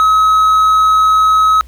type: tone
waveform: triangle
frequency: 1279 Hz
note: D#6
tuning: 47 cents sharp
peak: -5 dBFS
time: 0-1.61 s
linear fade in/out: 0 ms
effects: added 60 Hz sine -33 dBFS peak until 1.67 s + pink hiss -49 dBFS RMS until 1.67 s